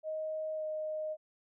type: tone with pitch glide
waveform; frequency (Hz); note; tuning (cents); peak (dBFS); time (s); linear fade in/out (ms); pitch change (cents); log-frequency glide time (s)
sine; 626 to 619.9; D#5 to D#5; +10 to -7; -34; 0.03-1.17; 50; -17; 0.55-0.64
effects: none